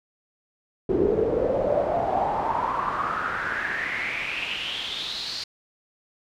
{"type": "noise with band-pass filter sweep", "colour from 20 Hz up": "brown", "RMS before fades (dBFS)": -26, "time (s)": [0.89, 5.44], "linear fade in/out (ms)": 5, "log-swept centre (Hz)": [370, 4600], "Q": 6.6, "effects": []}